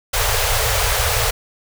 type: band-stop noise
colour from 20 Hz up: pink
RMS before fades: -18 dBFS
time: 0.13-1.31 s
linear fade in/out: 10 ms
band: 120 to 420 Hz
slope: 96 dB/octave
effects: none